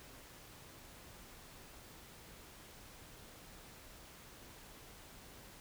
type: silence
effects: pink hiss -56 dBFS RMS until 5.6 s